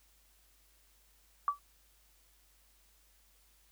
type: tone with exponential decay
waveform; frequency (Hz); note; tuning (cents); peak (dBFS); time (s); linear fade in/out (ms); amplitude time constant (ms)
sine; 1152; D6; -34; -23; 1.48-1.59; 1; 23
effects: added 50 Hz sine -68 dBFS peak until 3.71 s + white hiss -68 dBFS RMS until 3.71 s